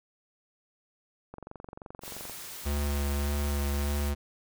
click train, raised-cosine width 1 ms, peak -28 dBFS, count 23, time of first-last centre 1.34-2.297 s, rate 23 Hz
white noise, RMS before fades -42 dBFS, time 2.01-4.13 s, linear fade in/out 50 ms
square tone with vibrato, 71.7 Hz, D2, 41 cents flat, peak -28 dBFS, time 2.65-4.15 s, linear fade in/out 20 ms, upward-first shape sine, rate 1.7 Hz, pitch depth 18 cents each way
effects none

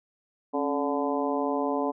harmonic tone with a mistuned harmonic, 144.9 Hz, D3, 23 cents flat, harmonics 2 / 3 / 4 / 5 / 6 / 7, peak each -29 / -31 / -32 / -33 / -34 / -34 dBFS, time 0.53-1.92 s, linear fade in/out 20 ms, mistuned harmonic 2, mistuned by -85 cents, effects none

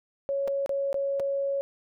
sine tone with dropouts, 554.4 Hz, C#5, in tune, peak -25 dBFS, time 0.29-1.61 s, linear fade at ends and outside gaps 0 ms, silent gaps 0.476-0.48 / 0.661-0.693 / 0.929-0.943 / 1.197-1.201 s, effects none

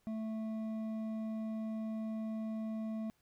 sine tone with hard clipping, 220 Hz, A3, in tune, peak -38 dBFS, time 0.07-3.1 s, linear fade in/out 0 ms, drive 7 dB, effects pink hiss -75 dBFS RMS until 3.21 s

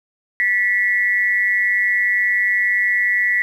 sine tone with amplitude modulation, 1955 Hz, B6, 18 cents flat, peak -11 dBFS, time 0.4-3.42 s, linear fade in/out 0 ms, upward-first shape sine, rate 197 Hz, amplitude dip 75%, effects 8-bit

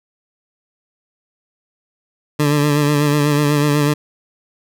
20% pulse tone with vibrato, 146.83 Hz, D3, in tune, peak -8 dBFS, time 2.39-3.94 s, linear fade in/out 10 ms, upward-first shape sine, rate 8.1 Hz, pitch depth 36 cents each way, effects none

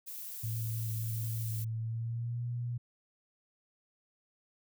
violet noise, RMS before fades -43 dBFS, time 0.06-1.65 s, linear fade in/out 20 ms
sine tone with pitch glide, 112.3 to 120.36 Hz, A2 to B2, +36 to -44 cents, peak -33 dBFS, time 0.43-2.78 s, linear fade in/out 10 ms, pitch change +120 cents, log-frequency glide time 1.8-2.44 s
effects none

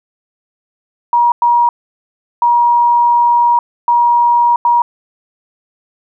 sine tone bursts at uneven times, 953 Hz, A#5, 38 cents sharp, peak -7 dBFS, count 5, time 1.13-1.32 / 1.42-1.69 / 2.42-3.59 / 3.88-4.56 / 4.65-4.82 s, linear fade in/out 2 ms, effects none

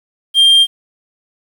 triangle tone, 3191 Hz, G7, 30 cents sharp, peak -4 dBFS, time 0.34-0.67 s, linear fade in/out 50 ms, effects 7-bit

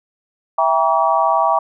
sine chord, E diminished seventh, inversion none, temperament just, 659.3 / 791.1 / 949.3 / 1139.2 Hz, E5 / G5 / Bb5 / Db6, 0 / +16 / +31 / +47 cents, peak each -18 dBFS, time 0.58-1.59 s, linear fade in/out 5 ms, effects none

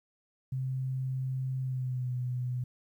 sine tone with pitch glide, 130.81 to 124.9 Hz, C3 to B2, 0 to +20 cents, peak -30 dBFS, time 0.52-2.64 s, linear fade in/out 5 ms, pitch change -80 cents, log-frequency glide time 1.6-2.13 s, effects 11-bit

